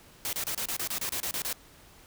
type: noise bursts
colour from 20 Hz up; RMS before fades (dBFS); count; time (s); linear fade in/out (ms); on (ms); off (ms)
white; -32; 12; 0.25-1.528; 0; 79; 30
effects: pink hiss -55 dBFS RMS until 2.06 s